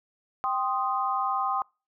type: chord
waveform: sine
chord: C minor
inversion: second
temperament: equal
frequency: 784 / 1046.5 / 1244.5 Hz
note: G5 / C6 / Eb6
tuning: 0 / 0 / 0 cents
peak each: -29 dBFS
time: 0.44-1.62 s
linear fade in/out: 0 ms
effects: noise-tail reverb RT60 0.3 s tail -26 dB re dry